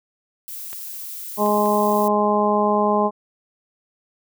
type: noise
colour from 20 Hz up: violet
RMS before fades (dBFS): -33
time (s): 0.48-2.08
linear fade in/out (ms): 0
type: clicks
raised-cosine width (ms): 0.3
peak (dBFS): -21 / -25 / -26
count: 3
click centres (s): 0.73 / 1.462 / 1.659
type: harmonic tone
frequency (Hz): 208.5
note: G#3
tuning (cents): +7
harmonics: 1 / 2 / 3 / 4 / 5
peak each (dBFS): -22 / -22 / -22 / -22 / -22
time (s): 1.37-3.11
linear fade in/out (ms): 50
effects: none